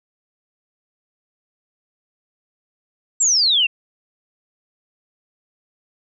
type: exponential sweep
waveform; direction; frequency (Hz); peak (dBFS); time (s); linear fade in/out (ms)
sine; down; 7710 to 2648; -13; 3.2-3.67; 10
effects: none